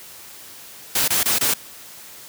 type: noise bursts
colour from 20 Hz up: white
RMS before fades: -19 dBFS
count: 4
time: 0.95-1.539 s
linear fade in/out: 5 ms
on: 130 ms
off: 23 ms
effects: white hiss -41 dBFS RMS until 2.28 s + high-pass 60 Hz 12 dB/octave